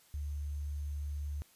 sine tone with sample-and-hold, 72.9 Hz, D2, 12 cents flat, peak -35 dBFS, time 0.14-1.42 s, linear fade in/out 0 ms, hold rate 6300 Hz, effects white hiss -64 dBFS RMS until 1.55 s + resampled to 32000 Hz

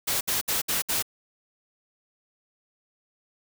white noise bursts, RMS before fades -26 dBFS, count 5, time 0.07-1.026 s, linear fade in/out 10 ms, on 140 ms, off 64 ms, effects none

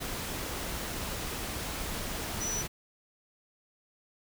sine tone in noise, 5920 Hz, F#8, in tune, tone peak -32 dBFS, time 2.4-2.63 s, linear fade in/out 20 ms, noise pink, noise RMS -36 dBFS, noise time 0-2.68 s, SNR +1 dB, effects none

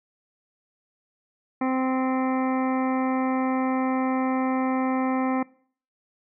harmonic tone, 260.1 Hz, C4, 10 cents flat, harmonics 1 / 2 / 3 / 4 / 5 / 7 / 8 / 9, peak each -23 / -32 / -30 / -33 / -37 / -40 / -41 / -44 dBFS, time 1.61-5.43 s, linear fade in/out 5 ms, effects noise-tail reverb RT60 0.5 s tail -22 dB re dry

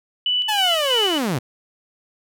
sine tone with tremolo, 2972 Hz, F#7, 7 cents sharp, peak -17 dBFS, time 0.26-1.18 s, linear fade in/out 2 ms, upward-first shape square, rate 3.1 Hz, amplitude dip 45%
sawtooth linear sweep, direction down, 880 to 111.3 Hz, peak -16 dBFS, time 0.48-1.39 s, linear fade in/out 10 ms
effects none

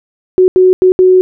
sine tone bursts at uneven times, 370 Hz, F#4, in tune, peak -3 dBFS, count 4, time 0.38-0.48 / 0.56-0.73 / 0.82-0.92 / 0.99-1.21 s, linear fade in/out 0 ms, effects none

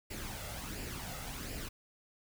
pink noise with flanger, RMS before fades -42 dBFS, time 0.1-1.69 s, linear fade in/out 10 ms, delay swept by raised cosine 0.4 to 1.5 ms, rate 1.4 Hz, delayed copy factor +0.55, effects none

